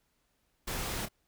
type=noise with echo; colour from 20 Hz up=pink; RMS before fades=-36 dBFS; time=0.67-1.06 s; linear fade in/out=10 ms; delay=28 ms; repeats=1; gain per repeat=-9 dB; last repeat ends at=1.088 s; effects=pink hiss -75 dBFS RMS until 1.27 s